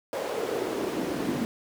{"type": "noise with high-pass filter sweep", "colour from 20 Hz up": "brown", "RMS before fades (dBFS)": -30, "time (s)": [0.13, 1.45], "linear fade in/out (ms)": 0, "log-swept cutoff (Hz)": [540, 240], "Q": 2.9, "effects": []}